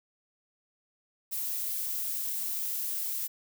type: noise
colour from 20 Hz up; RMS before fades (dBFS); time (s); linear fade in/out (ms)
violet; -33; 1.31-3.28; 20
effects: none